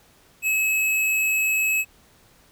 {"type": "tone", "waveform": "square", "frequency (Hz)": 2578, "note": "E7", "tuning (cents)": -39, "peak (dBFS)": -20, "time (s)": [0.42, 1.85], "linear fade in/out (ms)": 50, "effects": ["pink hiss -56 dBFS RMS until 2.51 s"]}